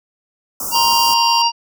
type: band-stop noise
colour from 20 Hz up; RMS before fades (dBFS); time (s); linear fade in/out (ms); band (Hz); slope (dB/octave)
white; -24; 0.6-1.14; 2; 1400 to 5200; 96
type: harmonic tone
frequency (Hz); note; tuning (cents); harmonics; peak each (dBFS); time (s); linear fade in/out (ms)
936; A#5; +7; 1 / 3 / 5 / 6; -14 / -20 / -18 / -23; 0.71-1.52; 50
type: tone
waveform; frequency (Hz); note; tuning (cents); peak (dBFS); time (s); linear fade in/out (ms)
square; 1046; C6; -1; -22; 0.75-1.42; 2
effects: none